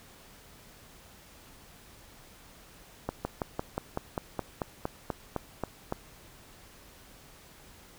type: slowing click train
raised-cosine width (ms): 1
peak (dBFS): -16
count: 14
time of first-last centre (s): 3.09-5.924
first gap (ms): 160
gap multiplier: 1.05
effects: pink hiss -54 dBFS RMS until 7.98 s